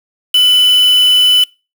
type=tone with quantisation; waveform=sine; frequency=2993 Hz; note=F#7; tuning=19 cents sharp; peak=-6 dBFS; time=0.34-1.44 s; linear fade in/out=5 ms; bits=3; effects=noise-tail reverb RT60 0.3 s tail -25 dB re dry